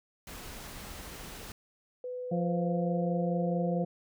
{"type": "noise", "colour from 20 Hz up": "pink", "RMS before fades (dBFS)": -44, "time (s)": [0.27, 1.52], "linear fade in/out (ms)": 2}
{"type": "tone", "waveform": "sine", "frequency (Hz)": 499.3, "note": "B4", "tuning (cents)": 19, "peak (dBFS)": -35, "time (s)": [2.04, 3.84], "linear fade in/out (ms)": 2}
{"type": "harmonic tone", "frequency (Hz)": 174.61, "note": "F3", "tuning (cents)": 0, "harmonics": [1, 2, 3, 4], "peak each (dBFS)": [-29, -39, -35, -38], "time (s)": [2.31, 3.85], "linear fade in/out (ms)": 10}
{"effects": []}